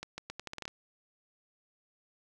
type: accelerating click train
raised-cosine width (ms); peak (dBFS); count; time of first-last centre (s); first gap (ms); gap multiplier
0.2; -22; 10; 0.03-0.679; 150; 0.8
effects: none